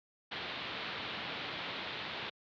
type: low-pass noise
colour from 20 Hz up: white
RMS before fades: -41 dBFS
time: 0.31-2.3 s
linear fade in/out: 10 ms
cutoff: 4000 Hz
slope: 48 dB/octave
effects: high-pass 100 Hz 12 dB/octave